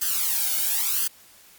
blue noise with flanger, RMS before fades -24 dBFS, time 0.01-1.08 s, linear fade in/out 10 ms, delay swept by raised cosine 0.64 to 1.37 ms, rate 0.95 Hz, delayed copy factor +0.85, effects white hiss -52 dBFS RMS until 1.58 s + Opus 48 kbps

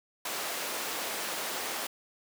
pink high-pass noise, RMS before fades -35 dBFS, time 0.25-1.87 s, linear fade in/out 5 ms, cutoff 470 Hz, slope 12 dB/octave, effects none

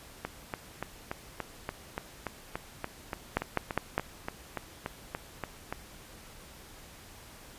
two click trains, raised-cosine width 0.5 ms, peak -11 / -18 dBFS, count 4 / 20, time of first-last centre 3.37-3.98 / 0.25-5.726 s, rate 4.92 / 3.47 Hz, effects pink hiss -51 dBFS RMS until 7.58 s + resampled to 32000 Hz

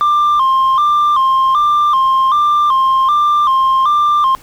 sine tone with vibrato, 1121 Hz, C#6, 19 cents sharp, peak -6 dBFS, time 0.01-4.35 s, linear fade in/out 0 ms, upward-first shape square, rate 1.3 Hz, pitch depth 100 cents each way, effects tanh soft clip ceiling -8 dBFS + pink hiss -42 dBFS RMS until 4.42 s

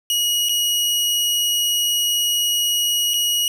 sawtooth tone with dropouts, 2901 Hz, F#7, 35 cents flat, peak -14 dBFS, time 0.1-3.48 s, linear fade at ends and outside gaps 1 ms, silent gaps 0.487-0.493 / 3.136-3.14 s, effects none

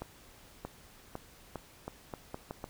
accelerating click train, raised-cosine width 1 ms, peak -24 dBFS, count 9, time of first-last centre 0.02-2.642 s, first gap 630 ms, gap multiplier 0.8, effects pink hiss -57 dBFS RMS until 2.69 s

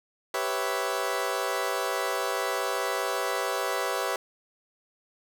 20% pulse chord, C# half-diminished seventh, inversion second, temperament equal, 392 / 493.9 / 554.4 / 659.3 Hz, G4 / B4 / C#5 / E5, 0 / 0 / 0 / 0 cents, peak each -28 / -27 / -28 / -28 dBFS, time 0.34-4.16 s, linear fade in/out 2 ms, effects none

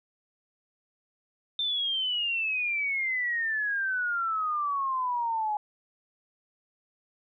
sine exponential sweep, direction down, 3598 to 830.6 Hz, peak -26 dBFS, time 1.59-5.57 s, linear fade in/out 2 ms, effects none

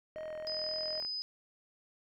click train, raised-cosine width 0.5 ms, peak -35 dBFS, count 38, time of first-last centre 0.16-1.049 s, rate 41.6 Hz
triangle tone with vibrato, 622.3 Hz, D#5, in tune, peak -37 dBFS, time 0.16-1 s, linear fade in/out 0 ms, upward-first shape triangle, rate 3.7 Hz, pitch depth 10 cents each way
sine tone, 5010 Hz, D#8, 11 cents sharp, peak -35 dBFS, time 0.47-1.22 s, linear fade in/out 0 ms
effects none

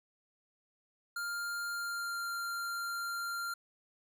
square tone with pitch glide, 1400 to 1387.9 Hz, F6 to F6, +4 to -11 cents, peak -36 dBFS, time 1.16-3.54 s, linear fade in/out 5 ms, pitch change -15 cents, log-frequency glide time 1.7-2.3 s, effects none

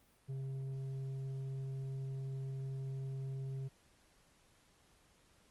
sine tone with tanh clipping, 134.3 Hz, C3, 46 cents sharp, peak -40 dBFS, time 0.28-3.69 s, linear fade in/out 20 ms, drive 6 dB, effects pink hiss -69 dBFS RMS until 5.5 s + Opus 32 kbps

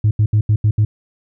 sine tone bursts at uneven times, 106.4 Hz, G#2, 42 cents sharp, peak -8 dBFS, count 6, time 0.04-0.11 / 0.19-0.26 / 0.33-0.41 / 0.49-0.56 / 0.64-0.71 / 0.78-0.85 s, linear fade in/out 5 ms, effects tanh soft clip ceiling -8 dBFS

